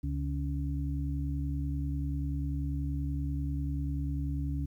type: harmonic tone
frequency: 70.3 Hz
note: C#2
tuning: 25 cents sharp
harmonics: 1 / 2 / 4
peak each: -32 / -35 / -38 dBFS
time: 0.03-4.66 s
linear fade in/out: 10 ms
effects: 11-bit